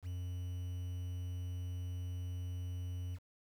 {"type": "tone with quantisation", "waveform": "triangle", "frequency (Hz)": 90, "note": "F#2", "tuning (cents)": -47, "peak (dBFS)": -36, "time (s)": [0.02, 3.19], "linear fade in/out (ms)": 50, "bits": 10, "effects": []}